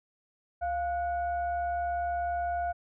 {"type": "tone with frequency modulation", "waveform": "sine", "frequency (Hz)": 698.5, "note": "F5", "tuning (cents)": 0, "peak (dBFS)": -28, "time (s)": [0.61, 2.73], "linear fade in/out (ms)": 20, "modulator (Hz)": 767, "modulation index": 0.47, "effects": []}